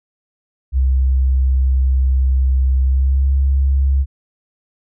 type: tone with pitch glide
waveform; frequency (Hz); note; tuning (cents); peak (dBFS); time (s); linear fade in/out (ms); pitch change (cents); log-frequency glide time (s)
sine; 65.41 to 67.95; C2 to C#2; 0 to -34; -11; 0.72-4.06; 50; +66; 2.83-3.29
effects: none